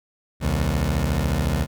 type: beating tone pair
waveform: 20% pulse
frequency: 65.41 / 79.41 Hz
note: C2 / D#2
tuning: 0 / +36 cents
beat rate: 14 Hz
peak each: -18 dBFS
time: 0.4-1.67 s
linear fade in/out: 50 ms
effects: none